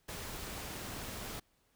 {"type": "noise", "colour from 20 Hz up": "pink", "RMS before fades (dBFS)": -43, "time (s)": [0.08, 1.4], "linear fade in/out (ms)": 10, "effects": ["pink hiss -73 dBFS RMS until 1.75 s"]}